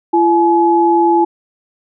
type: tone pair together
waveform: sine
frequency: 340.1 / 849.6 Hz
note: F4 / G#5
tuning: -46 / +39 cents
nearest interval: octave + major third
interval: 1585 cents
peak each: -11 dBFS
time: 0.13-1.25 s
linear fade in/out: 10 ms
effects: none